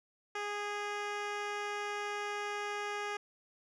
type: tone with low-pass filter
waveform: 10% pulse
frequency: 412.3 Hz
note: G#4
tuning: 13 cents flat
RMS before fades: -38 dBFS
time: 0.35-3.17 s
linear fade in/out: 5 ms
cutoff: 5800 Hz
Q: 0.57
effects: none